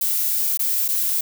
violet noise with dropouts, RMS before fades -21 dBFS, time 0.01-1.21 s, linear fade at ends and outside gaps 5 ms, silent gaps 0.574-0.593 / 0.881-0.886 s, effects none

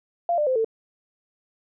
sine tone with pitch steps, 690 / 597.2 / 516.9 / 447.4 Hz, F5 / D5 / C5 / A4, -21 / +29 / -21 / +29 cents, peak -19 dBFS, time 0.29-0.646 s, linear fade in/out 2 ms, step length 89 ms, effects none

